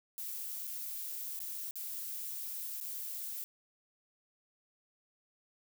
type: noise with dropouts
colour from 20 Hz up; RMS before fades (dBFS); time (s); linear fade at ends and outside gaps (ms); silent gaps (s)
violet; -41; 0.18-3.44; 0; 0.671-0.675 / 1.391-1.402 / 1.709-1.756 / 2.802-2.811
effects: none